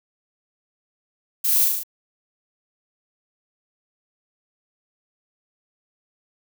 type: noise with echo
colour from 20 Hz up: violet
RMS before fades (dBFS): -21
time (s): 1.44-1.65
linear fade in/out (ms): 10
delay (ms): 37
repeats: 5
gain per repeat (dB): -2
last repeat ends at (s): 1.835
effects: none